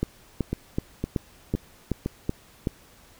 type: two click trains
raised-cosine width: 3 ms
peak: -13 / -11 dBFS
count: 4 / 8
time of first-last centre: 0.53-2.061 / 0.03-2.672 s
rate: 1.96 / 2.65 Hz
effects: pink hiss -54 dBFS RMS until 3.19 s